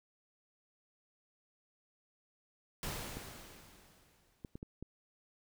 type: noise with exponential decay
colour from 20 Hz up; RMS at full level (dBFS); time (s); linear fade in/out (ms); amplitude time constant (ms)
pink; -39; 2.83-4.58; 1; 380
type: clicks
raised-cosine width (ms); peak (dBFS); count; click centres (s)
3; -31; 6; 2.887 / 3.17 / 4.448 / 4.555 / 4.629 / 4.826
effects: none